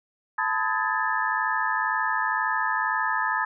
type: tone cluster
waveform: sine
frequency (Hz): 879 / 1012 / 1262 / 1656 / 1758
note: A5 / B5 / D#6 / G#6 / A6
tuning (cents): -2 / +42 / +24 / -5 / -2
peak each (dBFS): -29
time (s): 0.38-3.45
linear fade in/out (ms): 5
effects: none